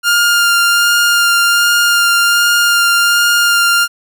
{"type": "tone with vibrato", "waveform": "sawtooth", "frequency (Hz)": 1404, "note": "F6", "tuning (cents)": 9, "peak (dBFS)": -5, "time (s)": [0.03, 3.88], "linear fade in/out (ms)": 50, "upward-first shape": "sine", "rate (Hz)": 1.3, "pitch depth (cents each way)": 11, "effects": []}